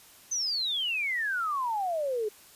sine exponential sweep, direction down, 6272 to 409.8 Hz, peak -27 dBFS, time 0.31-2.29 s, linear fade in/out 10 ms, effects white hiss -54 dBFS RMS until 2.55 s + resampled to 32000 Hz

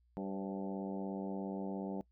harmonic tone with a mistuned harmonic, 97 Hz, G2, 18 cents flat, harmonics 2 / 3 / 4 / 5 / 6 / 7 / 8 / 9, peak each -40 / -44 / -46 / -48 / -50 / -51 / -52 / -53 dBFS, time 0.17-2.01 s, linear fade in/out 0 ms, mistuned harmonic 5, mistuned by +47 cents, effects noise-tail reverb RT60 0.1 s tail -21 dB re dry + added 60 Hz sine -68 dBFS peak until 2.11 s

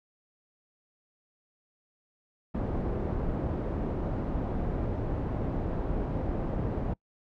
pink low-pass noise, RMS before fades -31 dBFS, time 2.54-6.94 s, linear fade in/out 10 ms, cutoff 600 Hz, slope 12 dB/octave, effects noise-tail reverb RT60 0.1 s tail -25 dB re dry

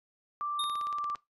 sine tone, 1175 Hz, D6, 1 cent sharp, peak -31 dBFS, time 0.41-1.15 s, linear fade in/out 0 ms
square tone with exponential decay, 3685 Hz, A#7, 21 cents flat, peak -30 dBFS, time 0.59-0.99 s, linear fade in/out 5 ms, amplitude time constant 86 ms
click train, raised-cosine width 0.2 ms, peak -29 dBFS, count 10, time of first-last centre 0.64-1.157 s, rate 17.4 Hz
effects noise-tail reverb RT60 0.2 s tail -21 dB re dry + resampled to 32000 Hz

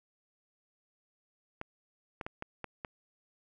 clicks, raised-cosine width 0.5 ms, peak -23 dBFS, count 6, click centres 1.614 / 2.212 / 2.265 / 2.424 / 2.643 / 2.848 s, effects none

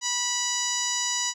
10% pulse tone with low-pass filter, 979 Hz, B5, 15 cents flat, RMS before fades -27 dBFS, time 0.01-1.34 s, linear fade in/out 50 ms, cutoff 6800 Hz, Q 5, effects none

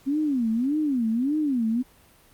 sine tone with vibrato, 261.6 Hz, C4, in tune, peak -21 dBFS, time 0.06-1.83 s, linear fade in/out 20 ms, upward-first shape sine, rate 1.7 Hz, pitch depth 290 cents each way, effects pink hiss -56 dBFS RMS until 2.33 s + Opus 48 kbps

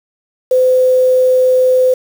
sine tone with quantisation, 511 Hz, C5, 41 cents flat, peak -7 dBFS, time 0.51-1.94 s, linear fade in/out 5 ms, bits 5, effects none

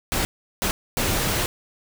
pink noise bursts at uneven times, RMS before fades -23 dBFS, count 3, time 0.12-0.25 / 0.62-0.71 / 0.97-1.46 s, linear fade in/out 0 ms, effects none

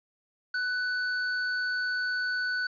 square tone, 1492 Hz, F#6, 14 cents sharp, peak -28 dBFS, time 0.54-2.67 s, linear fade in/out 5 ms, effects resampled to 11025 Hz + 10-bit

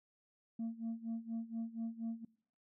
sine tone with tremolo, 227.9 Hz, A#3, 39 cents flat, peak -33 dBFS, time 0.59-2.25 s, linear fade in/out 5 ms, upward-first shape sine, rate 4.2 Hz, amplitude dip 85%, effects noise-tail reverb RT60 0.6 s tail -23 dB re dry + tanh soft clip ceiling -35 dBFS

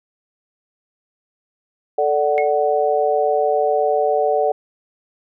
sine chord, D major, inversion second, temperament equal with one note detuned, 440 / 587.3 / 745.6 Hz, A4 / D5 / F#5, 0 / 0 / +13 cents, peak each -19 dBFS, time 1.98-4.52 s, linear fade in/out 5 ms
sine tone with exponential decay, 2174 Hz, C#7, 34 cents flat, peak -19 dBFS, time 2.38-2.52 s, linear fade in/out 0 ms, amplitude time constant 29 ms
effects none

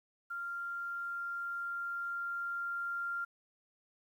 sine tone with level ramp, 1390 Hz, F6, 9 cents flat, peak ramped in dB -37 to -34 dBFS, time 0.3-3.25 s, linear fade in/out 10 ms, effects 11-bit

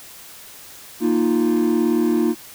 triangle chord, Bb suspended fourth, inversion none, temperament equal, 233.1 / 311.1 / 349.2 Hz, Bb3 / Eb4 / F4, 0 / 0 / 0 cents, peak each -17 dBFS, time 1-2.35 s, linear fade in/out 50 ms, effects tanh soft clip ceiling -9 dBFS + white hiss -41 dBFS RMS until 2.54 s

